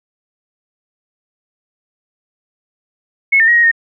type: tone with pitch steps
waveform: sine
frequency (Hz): 2188 / 1807 / 1891 / 1880 / 1843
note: C#7 / A6 / A#6 / A#6 / A#6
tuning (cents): -23 / +46 / +24 / +14 / -20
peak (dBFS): -7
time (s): 3.32-3.715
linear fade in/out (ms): 10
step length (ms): 79
effects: none